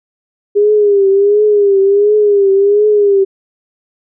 sine tone with vibrato, 405.9 Hz, G#4, 40 cents flat, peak -6 dBFS, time 0.55-3.25 s, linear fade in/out 20 ms, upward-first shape triangle, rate 1.4 Hz, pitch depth 86 cents each way, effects none

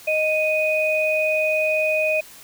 sine tone pair together, 622.2 / 2489 Hz, D#5 / D#7, 0 / 0 cents, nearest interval 2 octaves, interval 2400 cents, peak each -20 / -21 dBFS, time 0.07-2.21 s, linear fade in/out 10 ms, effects white hiss -44 dBFS RMS until 2.43 s

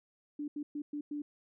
sine tone bursts at uneven times, 293.7 Hz, D4, in tune, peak -35 dBFS, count 5, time 0.39-0.48 / 0.56-0.63 / 0.75-0.82 / 0.93-1.01 / 1.11-1.22 s, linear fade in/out 5 ms, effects none

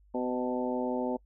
harmonic tone with a mistuned harmonic, 125.7 Hz, B2, 31 cents sharp, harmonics 2 / 3 / 4 / 5 / 6 / 7, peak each -32 / -36 / -35 / -37 / -43 / -38 dBFS, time 0.14-1.17 s, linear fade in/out 10 ms, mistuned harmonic 5, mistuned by -33 cents, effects noise-tail reverb RT60 0.1 s tail -25 dB re dry + added 50 Hz sine -58 dBFS peak until 1.25 s

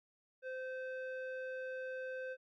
square tone with low-pass filter, 517 Hz, C5, 21 cents flat, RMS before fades -43 dBFS, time 0.42-2.37 s, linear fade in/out 50 ms, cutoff 1800 Hz, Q 1.7, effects none

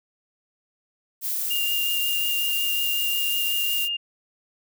violet noise, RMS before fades -27 dBFS, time 1.21-3.89 s, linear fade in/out 50 ms
sine tone with vibrato, 2808 Hz, F7, 9 cents sharp, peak -24 dBFS, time 1.5-3.97 s, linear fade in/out 10 ms, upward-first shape sine, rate 5.5 Hz, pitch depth 12 cents each way
effects none

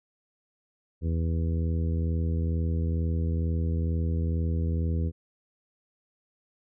harmonic tone, 82.2 Hz, E2, 4 cents flat, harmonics 1 / 2 / 3 / 4 / 5 / 6, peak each -25 / -32 / -37 / -41 / -42 / -43 dBFS, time 1.01-5.12 s, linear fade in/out 50 ms, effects none

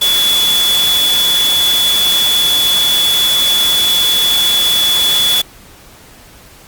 sine tone in noise, 3428 Hz, A7, 46 cents flat, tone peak -10 dBFS, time 0.01-5.42 s, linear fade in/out 10 ms, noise white, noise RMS -18 dBFS, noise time 0.01-5.42 s, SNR +5 dB, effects pink hiss -40 dBFS RMS until 6.67 s + Opus 48 kbps

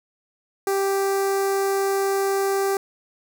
sawtooth tone with notch filter, 392 Hz, G4, in tune, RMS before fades -22 dBFS, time 0.67-2.77 s, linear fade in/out 2 ms, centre 3100 Hz, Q 0.77, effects none

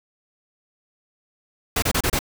pink noise bursts, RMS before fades -21 dBFS, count 5, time 1.76-2.191 s, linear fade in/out 5 ms, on 63 ms, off 29 ms, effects none

